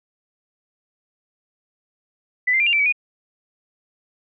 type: tone with pitch steps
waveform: sine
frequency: 1995 / 2088 / 2380 / 2790 / 2331 / 2272 / 2456 Hz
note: B6 / C7 / D7 / F7 / D7 / C#7 / D#7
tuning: +17 / -4 / +22 / -2 / -14 / +42 / -23 cents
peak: -15 dBFS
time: 2.47-2.925 s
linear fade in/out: 10 ms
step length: 65 ms
effects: none